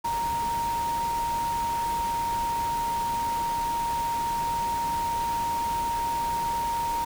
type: tone in noise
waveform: sine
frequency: 932.3 Hz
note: A#5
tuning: in tune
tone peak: -25 dBFS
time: 0.04-7.05 s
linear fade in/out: 10 ms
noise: pink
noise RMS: -37 dBFS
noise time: 0.04-7.05 s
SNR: +9 dB
effects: none